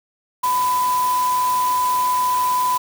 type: tone in noise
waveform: sine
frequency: 1000 Hz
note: B5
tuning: 21 cents sharp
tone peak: -16 dBFS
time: 0.43-2.78 s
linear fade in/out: 10 ms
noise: white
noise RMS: -30 dBFS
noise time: 0.43-2.78 s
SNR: +11 dB
effects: none